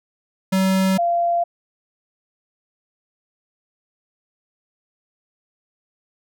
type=tone pair in turn; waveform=square / sine; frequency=190 / 688.9 Hz; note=F#3 / F5; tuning=+46 / -24 cents; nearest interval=octave + minor seventh; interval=2230 cents; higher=second; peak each=-16 dBFS; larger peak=neither; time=0.52-0.98 / 0.98-1.44 s; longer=neither; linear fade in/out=10 ms; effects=none